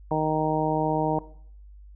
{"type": "harmonic tone", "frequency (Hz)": 155.56, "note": "D#3", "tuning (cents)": 0, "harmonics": [1, 2, 3, 4, 5, 6], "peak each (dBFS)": [-29, -29, -29, -29, -29, -29], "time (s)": [0.11, 1.19], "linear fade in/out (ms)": 2, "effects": ["noise-tail reverb RT60 0.6 s tail -18 dB re dry", "added 50 Hz sine -44 dBFS peak until 1.95 s"]}